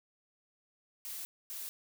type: noise bursts at uneven times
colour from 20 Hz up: blue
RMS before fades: -42 dBFS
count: 2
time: 1.05-1.25 / 1.5-1.69 s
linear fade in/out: 0 ms
effects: none